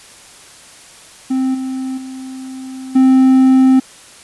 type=tone with level steps; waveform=triangle; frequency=261.6 Hz; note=C4; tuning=in tune; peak=-11 / -17 / -24 / -4 dBFS; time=1.3-3.8 s; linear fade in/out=10 ms; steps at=1.54 / 1.97 / 2.95 s; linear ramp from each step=10 ms; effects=white hiss -40 dBFS RMS until 4.23 s + resampled to 24000 Hz